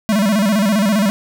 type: tone with vibrato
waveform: square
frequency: 206.5 Hz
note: G#3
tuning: 10 cents flat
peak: -13 dBFS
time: 0.09-1.1 s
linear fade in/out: 0 ms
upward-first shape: square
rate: 15 Hz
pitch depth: 110 cents each way
effects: none